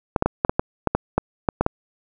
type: clicks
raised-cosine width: 1 ms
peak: -3 dBFS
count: 12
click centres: 0.162 / 0.224 / 0.26 / 0.449 / 0.495 / 0.595 / 0.873 / 0.95 / 1.18 / 1.488 / 1.61 / 1.664 s
effects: none